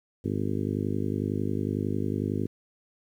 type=harmonic tone; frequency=51 Hz; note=G#1; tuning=31 cents flat; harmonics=2 / 3 / 4 / 5 / 6 / 7 / 8 / 9; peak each=-32 / -35 / -33 / -32 / -36 / -35 / -37 / -42 dBFS; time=0.24-2.47 s; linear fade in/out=10 ms; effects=10-bit